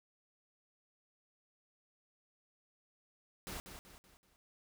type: noise with echo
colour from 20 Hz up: pink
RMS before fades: -44 dBFS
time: 3.47-3.6 s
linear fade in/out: 0 ms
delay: 190 ms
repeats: 4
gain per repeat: -7 dB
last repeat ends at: 4.36 s
effects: none